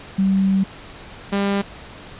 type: tone pair in turn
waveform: sine / sawtooth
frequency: 192.9 / 199.47 Hz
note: G3 / G3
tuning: -28 / +30 cents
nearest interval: minor second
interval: 58 cents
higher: second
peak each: -14 dBFS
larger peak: neither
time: 0.18-0.64 / 1.32-1.62 s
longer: first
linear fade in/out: 10 ms
effects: pink hiss -39 dBFS RMS until 2.19 s + resampled to 8000 Hz